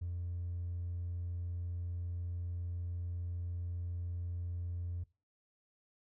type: tone with hard clipping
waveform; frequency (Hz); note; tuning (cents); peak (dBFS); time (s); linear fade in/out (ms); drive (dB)
sine; 87.31; F2; 0; -37; 0.01-5.04; 10; 1
effects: noise-tail reverb RT60 0.3 s tail -21 dB re dry